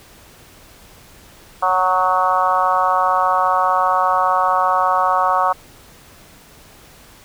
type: harmonic tone with a mistuned harmonic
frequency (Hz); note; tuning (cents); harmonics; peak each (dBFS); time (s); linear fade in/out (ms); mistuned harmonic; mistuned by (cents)
185; F#3; 0; 3 / 4 / 5 / 6 / 7 / 8; -24 / -19 / -20 / -18 / -21 / -30; 1.62-5.53; 10; 7; -22
effects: pink hiss -45 dBFS RMS until 7.24 s